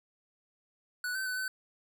square tone with pitch steps, 1479 / 1540 / 1502 / 1521 Hz, F#6 / G6 / F#6 / F#6, -1 / -31 / +26 / +47 cents, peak -33 dBFS, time 1.04-1.48 s, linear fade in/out 2 ms, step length 110 ms, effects none

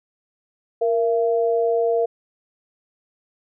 sine tone pair together, 466.2 / 675.5 Hz, A#4 / E5, 0 / +42 cents, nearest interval tritone, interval 642 cents, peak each -18 / -22 dBFS, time 0.81-2.06 s, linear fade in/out 10 ms, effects none

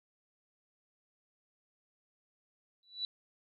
sine tone with exponential growth, 3951 Hz, B7, in tune, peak -30 dBFS, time 2.83-3.05 s, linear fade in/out 1 ms, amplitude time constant 46 ms, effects none

